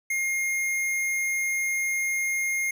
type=tone; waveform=square; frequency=2132 Hz; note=C7; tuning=32 cents sharp; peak=-25 dBFS; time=0.1-2.71 s; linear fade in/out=5 ms; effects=none